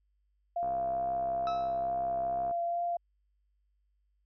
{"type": "tone with vibrato", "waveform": "sine", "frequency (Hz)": 690, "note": "F5", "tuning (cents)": -21, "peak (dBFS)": -29, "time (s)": [0.56, 2.97], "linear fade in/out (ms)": 5, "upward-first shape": "triangle", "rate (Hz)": 2.3, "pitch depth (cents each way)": 14}
{"type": "click train", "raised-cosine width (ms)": 1, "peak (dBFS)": -31, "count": 124, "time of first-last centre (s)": [0.63, 2.511], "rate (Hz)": 65.4}
{"type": "tone with exponential decay", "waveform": "45% pulse", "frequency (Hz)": 1302, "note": "E6", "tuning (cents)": -22, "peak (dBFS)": -33, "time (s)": [1.47, 1.9], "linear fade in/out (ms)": 1, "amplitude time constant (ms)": 93}
{"effects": ["added 50 Hz sine -70 dBFS peak until 4.25 s", "resampled to 11025 Hz"]}